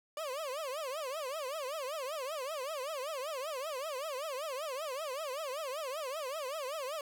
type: tone with vibrato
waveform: 30% pulse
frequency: 572 Hz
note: D5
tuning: 46 cents flat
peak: -34 dBFS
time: 0.17-7.01 s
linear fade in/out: 2 ms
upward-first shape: triangle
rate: 5.2 Hz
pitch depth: 260 cents each way
effects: none